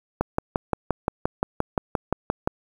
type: click train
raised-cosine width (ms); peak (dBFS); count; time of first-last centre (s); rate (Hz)
1; -7; 14; 0.21-2.475; 5.74
effects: 7-bit